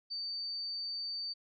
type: tone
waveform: sine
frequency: 4591 Hz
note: D8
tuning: 40 cents flat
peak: -36 dBFS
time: 0.1-1.34 s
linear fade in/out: 20 ms
effects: none

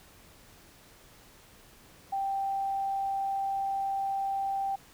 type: tone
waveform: sine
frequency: 784 Hz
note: G5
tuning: in tune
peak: -28 dBFS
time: 2.12-4.76 s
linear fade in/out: 10 ms
effects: pink hiss -56 dBFS RMS until 4.93 s

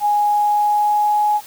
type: tone with pitch glide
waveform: sine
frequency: 829 to 838.1 Hz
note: G#5 to G#5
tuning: -3 to +16 cents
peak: -13 dBFS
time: 0-1.41 s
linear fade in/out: 50 ms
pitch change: +19 cents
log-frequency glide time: 0.19-1.25 s
effects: white hiss -40 dBFS RMS until 1.46 s

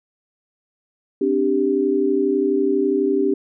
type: chord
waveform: sine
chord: C suspended second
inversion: none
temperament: equal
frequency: 261.6 / 293.7 / 392 Hz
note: C4 / D4 / G4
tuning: 0 / 0 / 0 cents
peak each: -23 / -21 / -18 dBFS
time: 1.21-3.34 s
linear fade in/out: 5 ms
effects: none

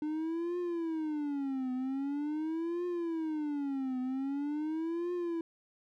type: tone with vibrato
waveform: triangle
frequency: 300 Hz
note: D4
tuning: 37 cents sharp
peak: -30 dBFS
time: 0.02-5.41 s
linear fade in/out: 2 ms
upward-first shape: triangle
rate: 0.44 Hz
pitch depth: 300 cents each way
effects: none

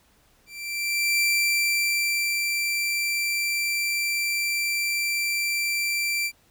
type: tone with ADSR envelope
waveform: sawtooth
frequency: 2349 Hz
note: D7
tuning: in tune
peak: -16 dBFS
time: 0.46-6.32 s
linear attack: 740 ms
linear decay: 1200 ms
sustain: -4 dB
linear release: 64 ms
effects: pink hiss -61 dBFS RMS until 6.5 s

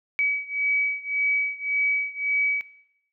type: beating tone pair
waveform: sine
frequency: 2276 / 2277.8 Hz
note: C#7 / C#7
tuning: +45 / +46 cents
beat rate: 1.8 Hz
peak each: -25 / -26 dBFS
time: 0.19-2.61 s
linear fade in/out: 0 ms
effects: noise-tail reverb RT60 0.8 s tail -17 dB re dry

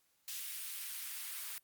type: noise with high-pass filter sweep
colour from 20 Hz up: white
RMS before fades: -43 dBFS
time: 0.28-1.58 s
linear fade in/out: 0 ms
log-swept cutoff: 2400 to 1400 Hz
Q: 0.83
effects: white hiss -75 dBFS RMS until 1.63 s + Opus 48 kbps

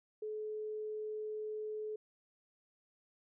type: tone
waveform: sine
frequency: 428.8 Hz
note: A4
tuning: 45 cents flat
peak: -38 dBFS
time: 0.22-1.96 s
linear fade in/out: 5 ms
effects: none

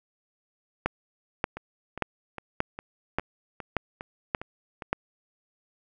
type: two click trains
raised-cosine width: 0.5 ms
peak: -21 / -9 dBFS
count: 9 / 8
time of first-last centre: 1.57-4.822 / 0.86-4.93 s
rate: 2.46 / 1.72 Hz
effects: none

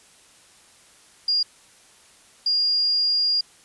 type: tone bursts at uneven times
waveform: sine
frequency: 4828 Hz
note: D8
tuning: 47 cents sharp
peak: -18 dBFS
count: 2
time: 1.28-1.43 / 2.46-3.41 s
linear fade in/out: 5 ms
effects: white hiss -53 dBFS RMS until 3.64 s + resampled to 24000 Hz

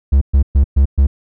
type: tone bursts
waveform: triangle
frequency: 68.7 Hz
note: C#2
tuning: 15 cents flat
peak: -5 dBFS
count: 5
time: 0.12-1.07 s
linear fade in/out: 10 ms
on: 94 ms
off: 120 ms
effects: none

